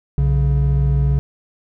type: tone pair together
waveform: triangle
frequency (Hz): 62.15 / 140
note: B1 / C#3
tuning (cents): +12 / +18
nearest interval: octave + major second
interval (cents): 1406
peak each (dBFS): -14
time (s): 0.18-1.19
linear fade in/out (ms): 0
effects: none